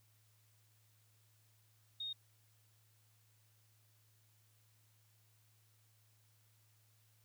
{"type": "tone", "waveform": "sine", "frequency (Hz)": 3712, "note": "A#7", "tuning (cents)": -8, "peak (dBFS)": -40, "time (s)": [2, 2.13], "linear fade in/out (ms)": 5, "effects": ["added 108 Hz sine -70 dBFS peak until 7.24 s", "white hiss -74 dBFS RMS until 7.24 s"]}